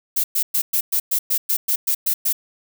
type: noise bursts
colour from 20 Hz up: violet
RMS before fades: -19 dBFS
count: 12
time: 0.16-2.33 s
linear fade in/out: 10 ms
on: 80 ms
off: 110 ms
effects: none